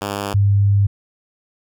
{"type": "tone pair in turn", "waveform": ["5% pulse", "sine"], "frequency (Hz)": [100.8, 100.41], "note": ["G2", "G2"], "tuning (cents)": [49, 42], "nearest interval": "unison", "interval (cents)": 7, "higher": "first", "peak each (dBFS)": -11, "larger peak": "neither", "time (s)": [[0.01, 0.34], [0.34, 0.87]], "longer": "second", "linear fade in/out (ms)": 10, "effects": []}